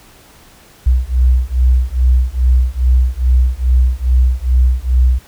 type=beating tone pair; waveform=sine; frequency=61.6 / 64 Hz; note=B1 / C2; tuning=-4 / -38 cents; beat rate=2.4 Hz; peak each=-12 dBFS; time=0.86-5.19 s; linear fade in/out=10 ms; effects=pink hiss -44 dBFS RMS until 5.27 s